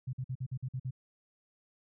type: tone bursts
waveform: sine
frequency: 128.7 Hz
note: C3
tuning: 28 cents flat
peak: -33 dBFS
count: 8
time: 0.07-0.909 s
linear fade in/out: 10 ms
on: 62 ms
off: 49 ms
effects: none